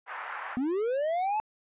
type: band-pass noise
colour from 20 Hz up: pink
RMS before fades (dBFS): -38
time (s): 0.06-0.58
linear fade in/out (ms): 50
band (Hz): 840 to 1900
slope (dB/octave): 24
type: linear sweep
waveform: triangle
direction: up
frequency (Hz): 238 to 880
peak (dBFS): -24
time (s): 0.57-1.4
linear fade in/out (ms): 0
effects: resampled to 8000 Hz